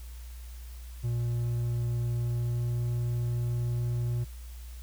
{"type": "tone with pitch glide", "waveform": "triangle", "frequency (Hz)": [119, 119.9], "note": ["A#2", "A#2"], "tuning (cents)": [36, 49], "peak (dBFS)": -25, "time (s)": [1.03, 4.25], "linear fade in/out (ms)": 20, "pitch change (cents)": 13, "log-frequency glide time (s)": [1.81, 2.83], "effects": ["added 60 Hz sine -40 dBFS peak until 4.82 s", "white hiss -55 dBFS RMS until 4.82 s"]}